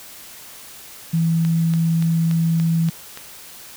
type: tone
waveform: sine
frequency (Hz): 164.81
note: E3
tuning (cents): 0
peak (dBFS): -15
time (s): 1.13-2.9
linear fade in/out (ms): 10
type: click train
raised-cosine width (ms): 0.2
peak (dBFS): -16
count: 7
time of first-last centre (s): 1.45-3.174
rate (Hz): 3.48
effects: white hiss -40 dBFS RMS until 3.76 s